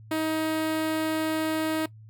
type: tone with notch filter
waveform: sawtooth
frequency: 315.7 Hz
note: D#4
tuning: 25 cents sharp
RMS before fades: -27 dBFS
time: 0.11-1.86 s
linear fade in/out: 5 ms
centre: 6000 Hz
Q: 1.9
effects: noise-tail reverb RT60 0.1 s tail -19 dB re dry + added 109 Hz sine -45 dBFS peak until 2.09 s